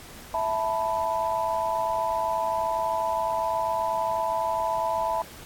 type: chord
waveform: sine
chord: E suspended fourth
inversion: none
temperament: equal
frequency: 659.3 / 880 / 987.8 Hz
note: E5 / A5 / B5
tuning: 0 / 0 / 0 cents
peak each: -28 dBFS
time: 0.34-5.22 s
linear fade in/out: 2 ms
effects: pink hiss -45 dBFS RMS until 5.45 s + AAC 64 kbps